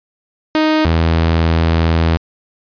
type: tone pair in turn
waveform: sawtooth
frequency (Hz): 311.1 / 82.11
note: D#4 / E2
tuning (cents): 0 / -6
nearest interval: octave + major seventh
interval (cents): 2306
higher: first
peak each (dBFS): -7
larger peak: neither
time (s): 0.55-0.85 / 0.85-2.17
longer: second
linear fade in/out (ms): 0
effects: resampled to 11025 Hz